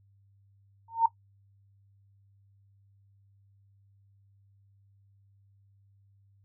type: tone with exponential growth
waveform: sine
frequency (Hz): 913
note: A#5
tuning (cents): -36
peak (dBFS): -15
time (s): 0.88-1.06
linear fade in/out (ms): 5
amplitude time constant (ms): 39
effects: noise-tail reverb RT60 0.1 s tail -17 dB re dry + added 99 Hz sine -60 dBFS peak until 6.44 s